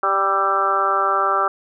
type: harmonic tone with a mistuned harmonic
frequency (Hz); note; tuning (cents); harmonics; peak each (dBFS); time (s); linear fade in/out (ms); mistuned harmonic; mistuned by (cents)
196; G3; 0; 2 / 3 / 4 / 5 / 6 / 7 / 8; -27 / -26 / -24 / -29 / -20 / -20 / -32; 0.03-1.48; 2; 7; -39
effects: none